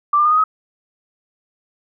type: tone with pitch steps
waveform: sine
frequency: 1173 / 1197 / 1221.4 / 1246.3 / 1271.8 Hz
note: D6 / D6 / D#6 / D#6 / D#6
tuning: -2 / +33 / -32 / +2 / +38 cents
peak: -11 dBFS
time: 0.13-0.44 s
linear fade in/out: 5 ms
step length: 62 ms
effects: none